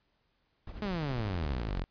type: noise with tremolo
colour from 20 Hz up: brown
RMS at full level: -39 dBFS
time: 0.67-1.79 s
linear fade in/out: 2 ms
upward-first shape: sine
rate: 12 Hz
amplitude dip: 60%
type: exponential sweep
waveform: sawtooth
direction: down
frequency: 215.7 to 40 Hz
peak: -28 dBFS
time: 0.82-1.84 s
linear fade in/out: 0 ms
effects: pink hiss -75 dBFS RMS until 1.9 s + resampled to 11025 Hz